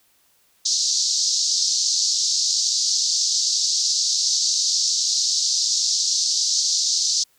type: band-pass noise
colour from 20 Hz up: pink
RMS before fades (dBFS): -21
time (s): 0.65-7.24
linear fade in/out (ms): 10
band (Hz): 4300 to 6700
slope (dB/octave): 48
effects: white hiss -61 dBFS RMS until 7.38 s